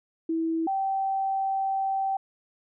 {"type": "tone pair in turn", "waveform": "sine", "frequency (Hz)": [326.1, 775.6], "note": ["E4", "G5"], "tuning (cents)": [-19, -19], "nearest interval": "octave + minor third", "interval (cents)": 1500, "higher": "second", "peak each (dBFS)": -24, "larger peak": "neither", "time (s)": [[0.29, 0.67], [0.67, 2.17]], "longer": "second", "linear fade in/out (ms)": 5, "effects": []}